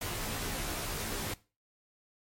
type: noise with comb filter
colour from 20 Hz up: pink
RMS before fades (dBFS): -36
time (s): 0.01-1.34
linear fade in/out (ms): 5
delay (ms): 16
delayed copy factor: -0.9
effects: noise-tail reverb RT60 0.3 s tail -19 dB re dry + MP3 64 kbps